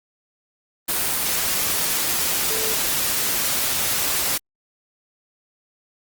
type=tone in noise; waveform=sine; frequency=440 Hz; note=A4; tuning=in tune; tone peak=-29 dBFS; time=2.5-2.74 s; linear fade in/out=10 ms; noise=white; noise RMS=-22 dBFS; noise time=0.88-4.38 s; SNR=-10 dB; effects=Opus 24 kbps